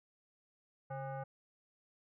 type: tone with frequency modulation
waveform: sine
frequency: 138.59 Hz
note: C#3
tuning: in tune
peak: -39 dBFS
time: 0.9-1.24 s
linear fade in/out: 10 ms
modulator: 675 Hz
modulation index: 1.3
effects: none